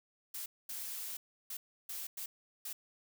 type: noise bursts at uneven times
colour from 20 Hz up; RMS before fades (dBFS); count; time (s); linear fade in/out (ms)
blue; -42; 6; 0.34-0.46 / 0.69-1.17 / 1.5-1.57 / 1.89-2.07 / 2.17-2.26 / 2.65-2.73; 5
effects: none